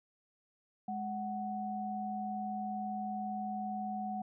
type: tone pair together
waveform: sine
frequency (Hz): 208.9 / 743.7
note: G#3 / F#5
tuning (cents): +10 / +9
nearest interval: octave + minor seventh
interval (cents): 2199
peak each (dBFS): -39 / -37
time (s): 0.88-4.22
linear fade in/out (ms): 5
effects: none